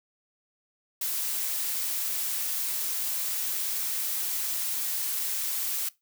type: noise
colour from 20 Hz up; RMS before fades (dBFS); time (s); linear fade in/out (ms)
blue; -30; 1.01-5.89; 5
effects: noise-tail reverb RT60 0.2 s tail -20 dB re dry